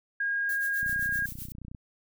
sine tone, 1628 Hz, G#6, 35 cents flat, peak -26 dBFS, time 0.2-1.26 s, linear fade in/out 5 ms
violet noise with tremolo, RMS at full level -39 dBFS, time 0.49-1.52 s, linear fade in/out 2 ms, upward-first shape sine, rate 7.8 Hz, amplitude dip 80%
click train, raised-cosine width 5 ms, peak -30 dBFS, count 29, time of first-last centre 0.83-1.748 s, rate 30.5 Hz
effects none

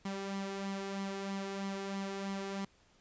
sawtooth tone with flanger, 196 Hz, G3, in tune, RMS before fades -39 dBFS, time 0.05-2.65 s, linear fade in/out 5 ms, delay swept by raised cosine 0.94 to 2.44 ms, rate 3.1 Hz, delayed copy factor +0.5, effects pink hiss -67 dBFS RMS until 3 s + resampled to 16000 Hz

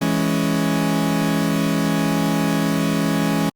40% pulse chord, C# minor, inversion first, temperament equal, 164.81 / 207.7 / 277.2 Hz, E3 / G#3 / C#4, 0 / 0 / 0 cents, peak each -21 dBFS, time 0.01-3.5 s, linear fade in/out 10 ms, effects Opus 48 kbps

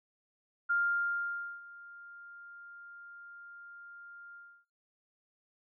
sine tone with ADSR envelope, 1400 Hz, F6, 4 cents sharp, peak -26 dBFS, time 0.69-4.65 s, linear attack 16 ms, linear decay 900 ms, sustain -22 dB, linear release 300 ms, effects noise-tail reverb RT60 0.4 s tail -26 dB re dry

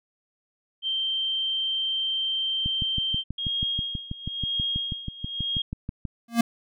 sine tone, 3136 Hz, G7, in tune, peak -24 dBFS, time 0.82-3.24 s, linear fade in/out 50 ms
click train, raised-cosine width 5 ms, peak -18 dBFS, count 22, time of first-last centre 2.66-6.053 s, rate 6.19 Hz
sine tone with tremolo, 3257 Hz, G#7, 34 cents flat, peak -24 dBFS, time 3.38-5.62 s, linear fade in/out 5 ms, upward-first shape sine, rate 1 Hz, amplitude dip 85%
square tone with exponential growth, 233.1 Hz, A#3, in tune, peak -15 dBFS, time 6.28-6.41 s, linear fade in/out 5 ms, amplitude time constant 27 ms
effects none

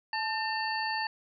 harmonic tone with a mistuned harmonic, 900 Hz, A5, 39 cents sharp, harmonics 1 / 2 / 3 / 5, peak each -32 / -34 / -40 / -37 dBFS, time 0.13-1.07 s, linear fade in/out 2 ms, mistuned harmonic 1, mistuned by -52 cents, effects none

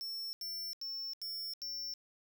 square tone bursts, 5400 Hz, E8, 41 cents sharp, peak -39 dBFS, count 5, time 0.01-1.938 s, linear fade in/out 0 ms, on 320 ms, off 82 ms, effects 12-bit

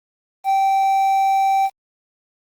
triangle tone with quantisation, 778 Hz, G5, 13 cents flat, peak -12 dBFS, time 0.44-1.7 s, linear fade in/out 50 ms, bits 7, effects Opus 24 kbps

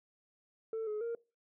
sine tone with pitch steps, 446 / 424.1 / 465.8 Hz, A4 / G#4 / A#4, +23 / +36 / -1 cents, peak -32 dBFS, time 0.73-1.15 s, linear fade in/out 2 ms, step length 140 ms, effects noise-tail reverb RT60 0.3 s tail -24 dB re dry + tanh soft clip ceiling -33 dBFS

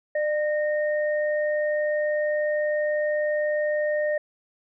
sine tone pair together, 600.6 / 1846 Hz, D5 / A#6, +39 / -17 cents, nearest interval octave + perfect fifth, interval 1944 cents, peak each -22 / -31 dBFS, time 0.15-4.18 s, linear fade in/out 5 ms, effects none

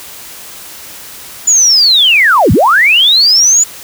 sine linear two-way sweep, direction down then up, 7040 to 69.3 to 7040 Hz, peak -4 dBFS, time 1.47-3.64 s, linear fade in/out 10 ms, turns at 2.52 s, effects white hiss -30 dBFS RMS until 3.83 s

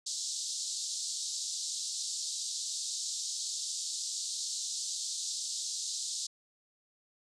white band-pass noise, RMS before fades -37 dBFS, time 0.06-6.27 s, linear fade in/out 10 ms, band 3800 to 8100 Hz, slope 48 dB/octave, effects none

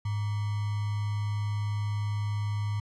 sine tone with sample-and-hold, 103.83 Hz, G#2, in tune, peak -27 dBFS, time 0.05-2.8 s, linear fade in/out 5 ms, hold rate 1050 Hz, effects low-pass 6000 Hz 12 dB/octave

